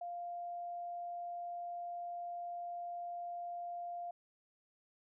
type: tone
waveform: sine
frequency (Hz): 698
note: F5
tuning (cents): -1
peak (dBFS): -40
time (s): 0.01-4.11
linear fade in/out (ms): 5
effects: none